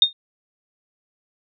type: tone with exponential decay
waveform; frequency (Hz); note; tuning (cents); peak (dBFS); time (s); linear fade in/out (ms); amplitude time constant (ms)
sine; 3677; A#7; -24; -6; 0.02-0.13; 2; 22
effects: none